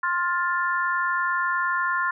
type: harmonic tone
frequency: 351.5 Hz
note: F4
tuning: 11 cents sharp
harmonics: 3 / 4 / 5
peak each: -25 / -26 / -27 dBFS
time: 0.03-2.11 s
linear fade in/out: 5 ms
effects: none